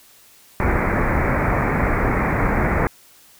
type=low-pass noise; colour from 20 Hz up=pink; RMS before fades=-19 dBFS; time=0.6-2.87 s; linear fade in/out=0 ms; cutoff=2300 Hz; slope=96 dB/octave; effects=white hiss -50 dBFS RMS until 3.39 s